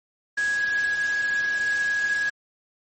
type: tone in noise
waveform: sine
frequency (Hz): 1661.2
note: G#6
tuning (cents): 0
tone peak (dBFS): -21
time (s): 0.37-2.3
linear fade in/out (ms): 10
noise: white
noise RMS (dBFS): -35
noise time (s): 0.37-2.3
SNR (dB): +11
effects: MP3 32 kbps